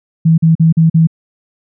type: tone bursts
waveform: sine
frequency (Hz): 162.5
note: E3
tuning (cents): -24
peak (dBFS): -5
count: 5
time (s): 0.25-1.072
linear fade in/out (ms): 10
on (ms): 130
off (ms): 43
effects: none